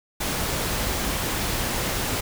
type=noise; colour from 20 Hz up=pink; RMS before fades=-26 dBFS; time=0.2-2.21 s; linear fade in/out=10 ms; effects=none